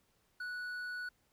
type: tone with hard clipping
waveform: sine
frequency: 1474 Hz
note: F#6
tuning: 7 cents flat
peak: -40 dBFS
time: 0.4-1.09 s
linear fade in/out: 5 ms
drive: 5 dB
effects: pink hiss -74 dBFS RMS until 1.32 s